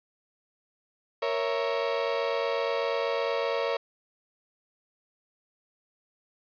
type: chord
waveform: 35% pulse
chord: A# diminished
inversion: none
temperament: equal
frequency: 466.2 / 554.4 / 659.3 Hz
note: A#4 / C#5 / E5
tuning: 0 / 0 / 0 cents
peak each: -28 / -28 / -32 dBFS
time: 1.22-3.77 s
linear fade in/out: 5 ms
effects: resampled to 11025 Hz + 9-bit